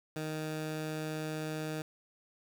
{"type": "tone", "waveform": "15% pulse", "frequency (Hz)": 155.56, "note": "D#3", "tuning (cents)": 0, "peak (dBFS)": -29, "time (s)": [0.16, 1.82], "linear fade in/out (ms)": 2, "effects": ["10-bit"]}